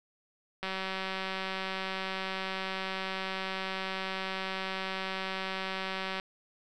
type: click train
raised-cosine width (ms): 0.3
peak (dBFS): -19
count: 1059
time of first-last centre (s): 0.63-6.198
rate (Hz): 190
effects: none